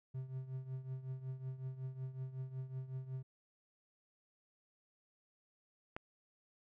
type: tone with tremolo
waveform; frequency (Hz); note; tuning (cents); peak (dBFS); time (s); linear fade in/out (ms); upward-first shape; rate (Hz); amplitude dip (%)
triangle; 130.81; C3; 0; -36; 0.14-3.23; 10; triangle; 5.4; 80
type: click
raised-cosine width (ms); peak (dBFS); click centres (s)
0.5; -27; 5.965
effects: none